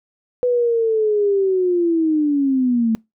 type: linear sweep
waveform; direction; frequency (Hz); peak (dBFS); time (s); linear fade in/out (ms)
sine; down; 498 to 220; -14; 0.43-2.95; 0
effects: noise-tail reverb RT60 0.2 s tail -25 dB re dry